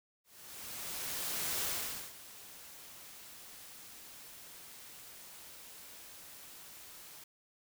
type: noise with ADSR envelope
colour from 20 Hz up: white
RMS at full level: -35 dBFS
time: 0.24-7.24 s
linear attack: 1400 ms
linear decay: 480 ms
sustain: -17 dB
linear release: 4 ms
effects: none